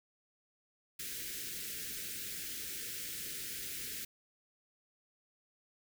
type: band-stop noise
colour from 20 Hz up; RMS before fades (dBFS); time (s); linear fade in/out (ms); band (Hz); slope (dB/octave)
white; -42; 0.99-4.05; 5; 480 to 1500; 48
effects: none